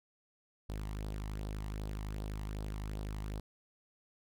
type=tone with flanger; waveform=sawtooth; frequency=51.91 Hz; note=G#1; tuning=in tune; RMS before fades=-40 dBFS; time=0.69-3.4 s; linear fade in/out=5 ms; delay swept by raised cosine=0.21 to 1.04 ms; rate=2.6 Hz; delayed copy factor=+0.5; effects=none